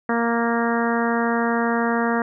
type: harmonic tone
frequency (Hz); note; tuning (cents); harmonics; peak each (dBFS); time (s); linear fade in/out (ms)
233.1; A#3; 0; 1 / 2 / 3 / 4 / 5 / 6 / 7 / 8; -22 / -25 / -27 / -28 / -29 / -30 / -30 / -31; 0.09-2.22; 2
effects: none